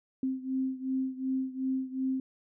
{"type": "beating tone pair", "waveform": "sine", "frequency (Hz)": [261.6, 264.3], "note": ["C4", "C4"], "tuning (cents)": [0, 18], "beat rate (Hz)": 2.7, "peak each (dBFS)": [-31, -34], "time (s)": [0.23, 2.2], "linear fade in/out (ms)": 2, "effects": []}